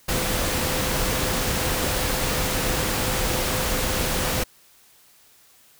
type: tone in noise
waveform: sine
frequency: 511 Hz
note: C5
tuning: 41 cents flat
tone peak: -33 dBFS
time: 0.08-4.44 s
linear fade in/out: 10 ms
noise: pink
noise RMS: -24 dBFS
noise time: 0.08-4.44 s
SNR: -12 dB
effects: white hiss -55 dBFS RMS until 5.79 s